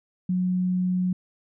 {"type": "tone", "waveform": "sine", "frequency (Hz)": 182.4, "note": "F#3", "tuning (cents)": -24, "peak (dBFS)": -21, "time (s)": [0.29, 1.13], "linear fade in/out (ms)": 5, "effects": []}